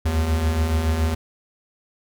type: beating tone pair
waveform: square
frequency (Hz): 73.42 / 80.52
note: D2 / E2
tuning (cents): 0 / -40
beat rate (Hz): 7.1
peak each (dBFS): -27 / -20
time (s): 0.05-1.15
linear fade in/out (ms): 10
effects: none